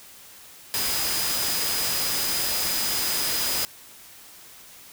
sine tone in noise, 4978 Hz, D#8, in tune, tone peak -30 dBFS, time 0.74-3.65 s, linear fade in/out 0 ms, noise white, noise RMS -26 dBFS, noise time 0.74-3.65 s, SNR -7 dB, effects white hiss -47 dBFS RMS until 4.92 s

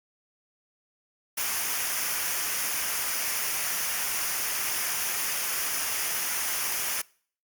white noise with comb filter, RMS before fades -29 dBFS, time 1.37-7.02 s, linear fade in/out 10 ms, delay 0.25 ms, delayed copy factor -0.6, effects noise-tail reverb RT60 0.5 s tail -24 dB re dry + Opus 48 kbps

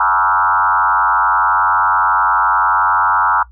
sine tone with frequency modulation, 1144 Hz, D6, 46 cents flat, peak -10 dBFS, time 0-3.43 s, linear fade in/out 5 ms, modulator 91.6 Hz, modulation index 3.2, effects noise-tail reverb RT60 0.1 s tail -19 dB re dry + added 60 Hz sine -39 dBFS peak until 3.51 s

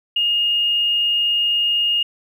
triangle tone with tanh clipping, 2846 Hz, F7, 32 cents sharp, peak -15 dBFS, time 0.16-2.03 s, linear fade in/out 5 ms, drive 2 dB, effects none

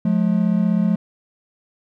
triangle tone pair together, 177.48 / 213.4 Hz, F3 / G#3, +28 / +47 cents, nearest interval minor third, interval 319 cents, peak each -16 dBFS, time 0.05-0.96 s, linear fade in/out 5 ms, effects none

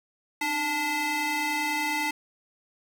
30% pulse ring-modulated tone, 578 Hz, D5, 28 cents flat, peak -20 dBFS, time 0.41-2.11 s, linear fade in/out 5 ms, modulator 1460 Hz, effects none

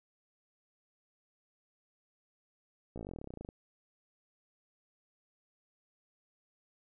slowing click train, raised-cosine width 2 ms, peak -30 dBFS, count 21, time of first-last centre 2.96-3.489 s, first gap 16 ms, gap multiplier 1.05, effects none

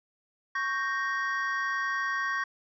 triangle chord, G diminished, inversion second, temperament equal, 1108.7 / 1568 / 1864.7 Hz, Db6 / G6 / Bb6, 0 / 0 / 0 cents, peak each -30 / -31 / -30 dBFS, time 0.55-2.44 s, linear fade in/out 5 ms, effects resampled to 16000 Hz

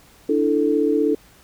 sine chord, D suspended second, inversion none, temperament equal, 293.7 / 329.6 / 440 Hz, D4 / E4 / A4, 0 / 0 / 0 cents, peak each -20 / -22 / -19 dBFS, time 0.29-1.15 s, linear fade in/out 5 ms, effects pink hiss -51 dBFS RMS until 1.43 s

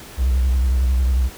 triangle tone with vibrato, 63.7 Hz, C2, 46 cents flat, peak -11 dBFS, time 0.17-1.3 s, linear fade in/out 50 ms, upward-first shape sine, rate 11 Hz, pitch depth 83 cents each way, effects tanh soft clip ceiling -10 dBFS + pink hiss -39 dBFS RMS until 1.37 s

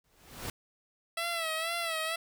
pink noise with exponential growth, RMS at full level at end -35 dBFS, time 0.04-0.5 s, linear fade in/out 2 ms, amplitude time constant 100 ms
10% pulse tone with vibrato, 659.3 Hz, E5, in tune, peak -23 dBFS, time 1.17-2.16 s, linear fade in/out 5 ms, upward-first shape sine, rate 2.1 Hz, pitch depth 70 cents each way
effects none

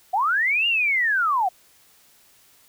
sine linear two-way sweep, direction up then down, 698.5 to 2854 to 698.5 Hz, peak -18 dBFS, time 0.13-1.49 s, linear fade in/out 10 ms, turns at 0.67 s, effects white hiss -56 dBFS RMS until 2.68 s

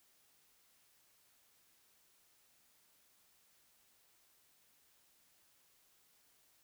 silence, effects white hiss -71 dBFS RMS until 6.63 s

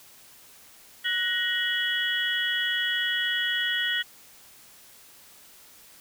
sine tone cluster, 1477 / 1886 / 2953 / 3330 Hz, F#6 / A#6 / F#7 / G#7, -3 / +20 / -4 / +4 cents, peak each -32 / -27 / -31 / -30 dBFS, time 1.04-4.03 s, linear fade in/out 20 ms, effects white hiss -52 dBFS RMS until 6 s

